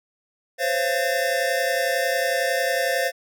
square tone cluster, 513 / 544 / 686 / 1801 Hz, C5 / C#5 / F5 / A6, -34 / -33 / -31 / +40 cents, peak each -27 dBFS, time 0.58-3.12 s, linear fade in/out 50 ms, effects none

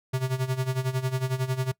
square tone with tremolo, 130 Hz, C3, 11 cents flat, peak -23 dBFS, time 0.13-1.72 s, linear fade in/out 10 ms, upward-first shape sine, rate 11 Hz, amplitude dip 80%, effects noise-tail reverb RT60 0.1 s tail -22 dB re dry

